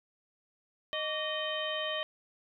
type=harmonic tone with a mistuned harmonic; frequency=618 Hz; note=D#5; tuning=12 cents flat; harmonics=1 / 2 / 3 / 4 / 5 / 6; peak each=-36 / -41 / -39 / -45 / -36 / -44 dBFS; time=0.93-2.03 s; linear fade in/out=0 ms; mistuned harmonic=2; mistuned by=-130 cents; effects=none